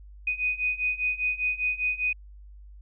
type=beating tone pair; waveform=sine; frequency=2489 / 2494 Hz; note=D#7 / D#7; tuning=0 / +3 cents; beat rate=5 Hz; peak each=-29 / -27 dBFS; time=0.27-2.13 s; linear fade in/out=5 ms; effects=added 50 Hz sine -44 dBFS peak until 2.81 s